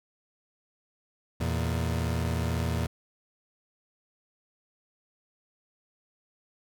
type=tone pair together; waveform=30% pulse; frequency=82.41 / 116.54 Hz; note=E2 / A#2; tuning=0 / 0 cents; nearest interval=tritone; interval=600 cents; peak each=-26 / -28 dBFS; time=1.4-2.87 s; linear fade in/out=10 ms; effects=none